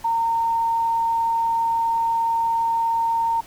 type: tone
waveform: sine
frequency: 917 Hz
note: A#5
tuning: 29 cents flat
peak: -18 dBFS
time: 0.04-3.41 s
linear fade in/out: 10 ms
effects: pink hiss -46 dBFS RMS until 3.46 s + Opus 48 kbps